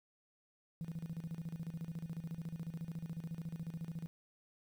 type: tone with tremolo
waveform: sine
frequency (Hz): 164.81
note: E3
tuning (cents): 0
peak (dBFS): -37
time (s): 0.81-4.07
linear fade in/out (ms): 0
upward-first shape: square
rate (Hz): 14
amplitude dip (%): 80
effects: tanh soft clip ceiling -35 dBFS + 11-bit